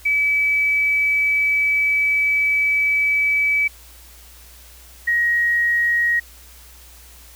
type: tone pair in turn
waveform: sine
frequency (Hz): 2294 / 1889.4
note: D7 / A#6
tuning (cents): -41 / +23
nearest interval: minor third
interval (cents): 336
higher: first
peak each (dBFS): -15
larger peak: neither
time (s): 0.05-3.68 / 5.07-6.2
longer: first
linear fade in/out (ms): 10
effects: added 60 Hz sine -45 dBFS peak until 7.35 s + white hiss -46 dBFS RMS until 7.35 s

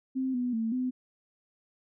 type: tone with pitch steps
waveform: sine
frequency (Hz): 261.8 / 247.1 / 224.7 / 253.9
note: C4 / B3 / A3 / B3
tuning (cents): +1 / +1 / +37 / +48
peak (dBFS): -27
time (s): 0.15-0.91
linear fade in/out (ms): 20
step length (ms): 190
effects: none

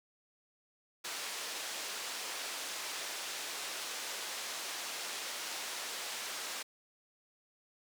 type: band-pass noise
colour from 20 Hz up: white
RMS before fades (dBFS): -41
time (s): 1.04-6.63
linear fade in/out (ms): 10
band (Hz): 410 to 6600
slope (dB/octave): 12
effects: none

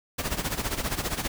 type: noise with tremolo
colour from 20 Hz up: pink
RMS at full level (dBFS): -27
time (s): 0.18-1.28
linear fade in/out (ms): 10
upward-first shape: sine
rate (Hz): 15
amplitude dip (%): 75
effects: none

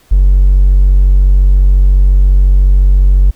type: tone with hard clipping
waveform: triangle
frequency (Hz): 47.14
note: F#1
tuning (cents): +33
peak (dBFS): -3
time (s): 0.11-3.31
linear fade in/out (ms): 10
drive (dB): 2
effects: pink hiss -48 dBFS RMS until 3.35 s

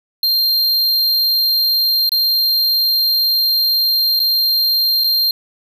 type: tone with dropouts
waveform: square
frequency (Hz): 4186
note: C8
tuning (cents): 0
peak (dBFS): -13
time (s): 0.23-5.31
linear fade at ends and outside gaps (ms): 2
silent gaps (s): 2.093-2.118 / 4.194-4.2 / 5.038-5.042
effects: none

